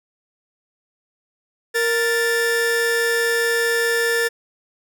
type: tone pair together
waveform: 45% pulse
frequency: 466.2 / 1760 Hz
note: A#4 / A6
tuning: 0 / 0 cents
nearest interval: octave + major seventh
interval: 2300 cents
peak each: -20 dBFS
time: 1.74-4.29 s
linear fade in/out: 20 ms
effects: none